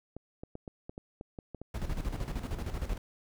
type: clicks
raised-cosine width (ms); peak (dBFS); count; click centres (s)
2; -28; 10; 0.166 / 0.435 / 0.554 / 0.678 / 0.895 / 0.979 / 1.211 / 1.388 / 1.547 / 1.616
type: noise with tremolo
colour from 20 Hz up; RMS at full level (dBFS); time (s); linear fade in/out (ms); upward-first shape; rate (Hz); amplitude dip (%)
brown; -33; 1.74-2.98; 5; square; 13; 60
effects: none

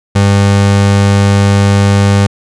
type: tone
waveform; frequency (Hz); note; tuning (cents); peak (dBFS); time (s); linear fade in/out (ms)
30% pulse; 100; G2; +35; -3; 0.15-2.27; 10
effects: resampled to 22050 Hz

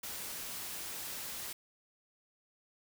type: noise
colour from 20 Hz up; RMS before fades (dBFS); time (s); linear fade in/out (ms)
white; -42; 0.03-1.53; 5
effects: none

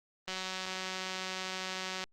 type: click train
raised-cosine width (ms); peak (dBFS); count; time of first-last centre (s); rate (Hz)
0.2; -20; 330; 0.28-2.039; 187
effects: Opus 24 kbps

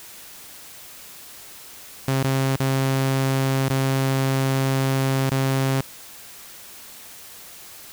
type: tone with dropouts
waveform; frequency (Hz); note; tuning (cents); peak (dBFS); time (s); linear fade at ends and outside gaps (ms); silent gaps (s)
sawtooth; 134.1; C3; +43; -15; 2.08-5.81; 2; 2.228-2.242 / 2.561-2.6 / 3.686-3.701 / 5.297-5.316
effects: white hiss -42 dBFS RMS until 7.92 s

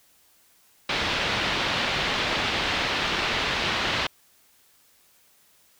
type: low-pass noise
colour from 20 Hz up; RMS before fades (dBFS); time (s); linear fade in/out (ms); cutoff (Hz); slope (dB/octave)
white; -26; 0.89-4.07; 5; 3800; 24
effects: white hiss -60 dBFS RMS until 5.79 s

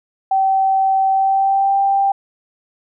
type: tone with pitch glide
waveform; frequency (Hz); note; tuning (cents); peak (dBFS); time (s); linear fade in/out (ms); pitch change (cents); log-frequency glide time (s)
sine; 771 to 788.1; G5 to G5; -29 to +9; -12; 0.31-2.12; 5; +38; 1.1-1.78
effects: none

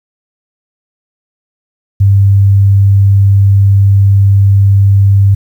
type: tone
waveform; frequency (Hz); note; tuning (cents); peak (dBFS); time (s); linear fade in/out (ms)
sine; 99; G2; +18; -3; 2-5.35; 10
effects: 7-bit

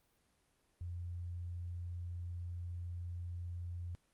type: tone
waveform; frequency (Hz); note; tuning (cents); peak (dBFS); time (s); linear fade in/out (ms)
sine; 87.31; F2; 0; -40; 0.81-3.95; 0
effects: pink hiss -75 dBFS RMS until 4.13 s + Opus 32 kbps

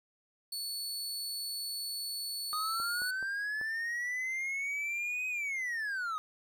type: tone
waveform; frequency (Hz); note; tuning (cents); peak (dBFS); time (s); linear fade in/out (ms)
sawtooth; 4435; C#8; 0; -33; 0.52-3.11; 5
type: linear two-way sweep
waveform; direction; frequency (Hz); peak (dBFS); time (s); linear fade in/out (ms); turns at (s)
triangle; up then down; 1234 to 2527 to 1234; -31; 2.53-6.18; 0; 5.28
type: clicks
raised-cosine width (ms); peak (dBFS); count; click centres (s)
1; -34; 4; 2.8 / 3.019 / 3.227 / 3.613
effects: none

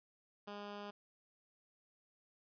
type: tone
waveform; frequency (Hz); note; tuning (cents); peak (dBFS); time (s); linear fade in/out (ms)
10% pulse; 204.8; G#3; -24; -37; 0.47-0.91; 10
effects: resampled to 11025 Hz

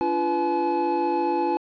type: tone cluster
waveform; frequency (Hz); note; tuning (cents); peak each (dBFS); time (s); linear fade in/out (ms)
triangle; 287.4 / 342.2 / 496 / 854; D4 / F4 / B4 / G#5; -37 / -35 / +7 / +48; -29 / -23 / -29 / -22; 0.01-1.57; 0
effects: resampled to 11025 Hz + 9-bit

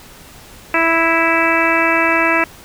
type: harmonic tone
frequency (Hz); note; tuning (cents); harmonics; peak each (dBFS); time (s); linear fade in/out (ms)
329.6; E4; 0; 1 / 2 / 3 / 4 / 5 / 6 / 7 / 8; -20 / -20 / -20 / -20 / -20 / -20 / -20 / -20; 0.74-2.44; 2
effects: pink hiss -40 dBFS RMS until 2.64 s

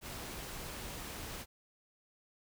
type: noise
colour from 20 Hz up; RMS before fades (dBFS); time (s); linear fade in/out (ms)
pink; -44; 0.01-1.46; 50
effects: none

